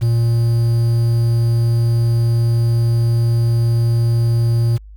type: tone with quantisation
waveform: triangle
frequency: 116.54 Hz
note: A#2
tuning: in tune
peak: -10 dBFS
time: 0.01-4.78 s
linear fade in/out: 20 ms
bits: 6
effects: added 51 Hz sine -35 dBFS peak until 4.96 s